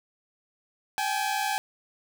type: tone pair together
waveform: sawtooth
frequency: 784 / 844.1 Hz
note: G5 / G#5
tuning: 0 / +28 cents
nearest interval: minor second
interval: 128 cents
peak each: -25 dBFS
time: 0.98-1.58 s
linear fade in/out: 0 ms
effects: none